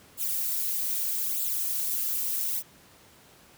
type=noise with flanger; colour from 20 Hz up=violet; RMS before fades=-29 dBFS; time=0.17-2.63 s; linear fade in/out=50 ms; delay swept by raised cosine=0.25 to 4.65 ms; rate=0.8 Hz; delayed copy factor=+0.95; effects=pink hiss -55 dBFS RMS until 3.57 s + high-pass 80 Hz 12 dB/octave